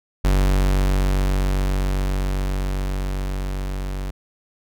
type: tone with level ramp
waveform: 45% pulse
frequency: 47.5 Hz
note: F#1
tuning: 46 cents sharp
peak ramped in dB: -14 to -25 dBFS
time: 0.24-4.11 s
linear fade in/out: 10 ms
effects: none